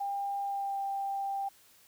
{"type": "tone with pitch glide", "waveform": "sine", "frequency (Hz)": [799, 789.4], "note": ["G5", "G5"], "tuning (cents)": [33, 12], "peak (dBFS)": -31, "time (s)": [0, 1.49], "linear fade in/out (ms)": 10, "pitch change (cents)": -21, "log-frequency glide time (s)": [0.41, 0.79], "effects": ["white hiss -61 dBFS RMS until 1.87 s"]}